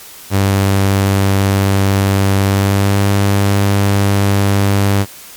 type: tone with pitch glide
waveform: sawtooth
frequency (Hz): 98 to 99.89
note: G2 to G2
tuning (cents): 0 to +33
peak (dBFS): -6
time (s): 0.3-5.06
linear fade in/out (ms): 50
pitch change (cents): +33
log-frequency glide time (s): 2.47-2.97
effects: white hiss -35 dBFS RMS until 5.36 s + MP3 96 kbps